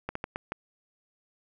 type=slowing click train; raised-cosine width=0.5 ms; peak=-17 dBFS; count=5; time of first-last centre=0.09-0.52 s; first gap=64 ms; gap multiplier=1.36; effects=none